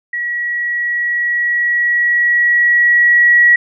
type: tone with level ramp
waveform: sine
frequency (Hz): 1921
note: B6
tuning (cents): -48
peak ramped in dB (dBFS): -17 to -5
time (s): 0.13-3.56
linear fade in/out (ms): 5
effects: none